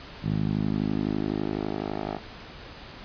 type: tone with band-pass filter sweep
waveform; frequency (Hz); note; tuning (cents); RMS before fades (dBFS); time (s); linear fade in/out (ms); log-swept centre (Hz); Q
10% pulse; 51.91; G#1; 0; -28; 0.22-2.2; 50; 150 to 640; 1.6
effects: pink hiss -43 dBFS RMS until 3.04 s + resampled to 11025 Hz